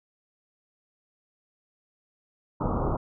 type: low-pass noise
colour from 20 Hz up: pink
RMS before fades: -27 dBFS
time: 2.6-2.97 s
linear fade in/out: 10 ms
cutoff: 1300 Hz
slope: 96 dB/octave
effects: none